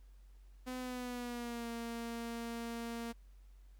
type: tone with pitch glide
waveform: sawtooth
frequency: 253.8 to 232.7 Hz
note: B3 to A#3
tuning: +47 to -3 cents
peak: -36 dBFS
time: 0.66-3.13 s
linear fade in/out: 20 ms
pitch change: -150 cents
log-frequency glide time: 0.79-1.69 s
effects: added 47 Hz sine -55 dBFS peak until 3.79 s + pink hiss -75 dBFS RMS until 3.79 s

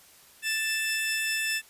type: tone pair together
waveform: sawtooth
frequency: 1763 / 2642 Hz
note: A6 / E7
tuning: +3 / +3 cents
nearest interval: perfect fifth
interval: 700 cents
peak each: -26 dBFS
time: 0.42-1.62 s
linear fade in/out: 50 ms
effects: white hiss -55 dBFS RMS until 1.69 s + resampled to 32000 Hz

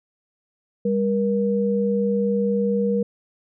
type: tone pair together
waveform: sine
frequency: 200 / 475.7 Hz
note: G3 / A#4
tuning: +35 / +35 cents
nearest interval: octave + minor third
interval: 1500 cents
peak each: -21 dBFS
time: 0.85-3.03 s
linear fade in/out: 5 ms
effects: none

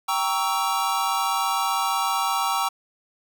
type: chord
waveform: square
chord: G diminished seventh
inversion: none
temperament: equal with one note detuned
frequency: 784 / 932.3 / 1122.9 / 1318.5 Hz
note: G5 / Bb5 / Db6 / Fb6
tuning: 0 / 0 / +22 / 0 cents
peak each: -28 dBFS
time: 0.08-2.69 s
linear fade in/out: 10 ms
effects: none

